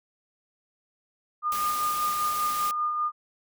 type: tone with tremolo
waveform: sine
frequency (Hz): 1216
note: D#6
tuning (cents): -40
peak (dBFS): -23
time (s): 1.42-3.12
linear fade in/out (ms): 50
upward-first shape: sine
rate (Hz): 5.1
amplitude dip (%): 35
type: noise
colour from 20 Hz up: white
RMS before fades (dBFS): -35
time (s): 1.52-2.71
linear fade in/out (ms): 0
effects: none